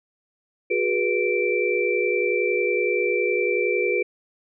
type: tone cluster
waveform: sine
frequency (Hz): 364.8 / 416 / 486.4 / 2339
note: F#4 / G#4 / B4 / D7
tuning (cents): -24 / +3 / -26 / -8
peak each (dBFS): -25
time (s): 0.7-4.03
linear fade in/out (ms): 10
effects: none